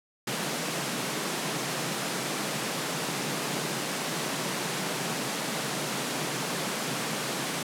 pink high-pass noise, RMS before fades -31 dBFS, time 0.27-7.63 s, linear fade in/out 5 ms, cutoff 130 Hz, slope 96 dB/octave, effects low-pass 11000 Hz 12 dB/octave

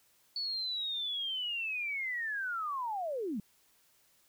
sine linear sweep, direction down, 4469 to 182.2 Hz, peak -33 dBFS, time 0.36-3.4 s, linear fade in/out 2 ms, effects white hiss -68 dBFS RMS until 4.28 s

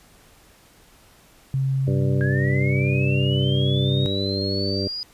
sine tone with pitch glide, 134.4 to 133.39 Hz, C3 to C3, +47 to +34 cents, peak -19 dBFS, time 1.54-4.06 s, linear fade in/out 0 ms, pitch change -13 cents, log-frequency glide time 1.98-2.09 s
harmonic tone, 98 Hz, G2, in tune, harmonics 1 / 2 / 3 / 4 / 5 / 6, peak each -27 / -29 / -30 / -29 / -33 / -33 dBFS, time 1.87-4.88 s, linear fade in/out 5 ms
sine linear sweep, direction up, 1611 to 4951 Hz, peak -27 dBFS, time 2.21-5.03 s, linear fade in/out 0 ms
effects pink hiss -53 dBFS RMS until 5.13 s + resampled to 32000 Hz

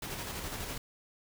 pink noise with tremolo, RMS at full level -38 dBFS, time 0.02-0.78 s, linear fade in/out 5 ms, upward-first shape square, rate 12 Hz, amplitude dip 30%, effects none

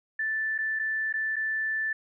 sine tone with dropouts, 1760 Hz, A6, in tune, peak -26 dBFS, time 0.19-1.93 s, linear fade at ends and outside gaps 5 ms, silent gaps 0.58-0.586 / 0.791-0.795 / 1.127-1.138 / 1.359-1.364 s, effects none

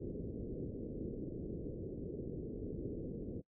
white low-pass noise, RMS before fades -43 dBFS, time 0-3.42 s, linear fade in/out 20 ms, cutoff 460 Hz, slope 48 dB/octave, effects noise-tail reverb RT60 0.1 s tail -23 dB re dry

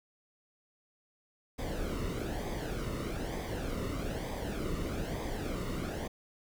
brown noise with flanger, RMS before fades -36 dBFS, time 1.58-6.08 s, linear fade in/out 10 ms, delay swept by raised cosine 0.71 to 1.25 ms, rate 1.1 Hz, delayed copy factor -0.65, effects none

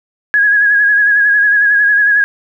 sine tone with vibrato, 1661.2 Hz, G#6, in tune, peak -7 dBFS, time 0.34-2.24 s, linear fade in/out 0 ms, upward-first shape sine, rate 11 Hz, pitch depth 42 cents each way, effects 8-bit

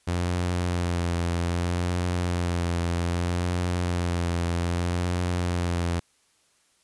sawtooth tone with vibrato, 87.31 Hz, F2, in tune, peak -20 dBFS, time 0.07-6 s, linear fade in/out 10 ms, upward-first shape sine, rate 0.63 Hz, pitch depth 30 cents each way, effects white hiss -65 dBFS RMS until 6.83 s + resampled to 24000 Hz

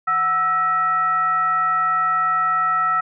sine tone with frequency modulation, 1318.5 Hz, E6, in tune, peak -16 dBFS, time 0.07-3.01 s, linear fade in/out 10 ms, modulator 582 Hz, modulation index 0.51, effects none

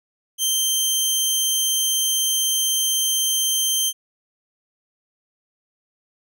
15% pulse tone, 3136 Hz, G7, in tune, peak -11 dBFS, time 0.38-3.93 s, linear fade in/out 50 ms, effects none

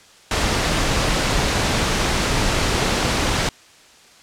pink noise, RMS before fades -19 dBFS, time 0.31-3.49 s, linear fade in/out 2 ms, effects white hiss -48 dBFS RMS until 4.22 s + low-pass 7000 Hz 12 dB/octave

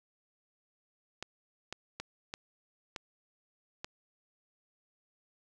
clicks, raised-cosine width 0.2 ms, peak -21 dBFS, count 6, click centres 1.226 / 1.726 / 2 / 2.339 / 2.962 / 3.845 s, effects none

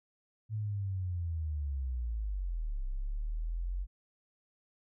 sine linear two-way sweep, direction down then up, 110 to 31.95 to 46.88 Hz, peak -32 dBFS, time 0.49-3.87 s, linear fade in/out 50 ms, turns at 2.85 s, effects none

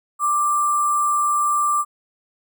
sine tone with sample-and-hold, 1179 Hz, D6, 6 cents sharp, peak -16 dBFS, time 0.19-1.85 s, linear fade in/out 50 ms, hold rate 8820 Hz, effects none

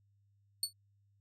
25% pulse tone with exponential decay, 4435 Hz, C#8, in tune, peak -23 dBFS, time 0.63-0.73 s, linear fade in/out 2 ms, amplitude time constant 20 ms, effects added 100 Hz sine -68 dBFS peak until 1.2 s

